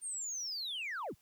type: linear sweep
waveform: sine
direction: down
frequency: 8970 to 32.48 Hz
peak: -35 dBFS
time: 0.01-1.15 s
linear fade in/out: 50 ms
effects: tanh soft clip ceiling -35 dBFS + white hiss -71 dBFS RMS until 1.21 s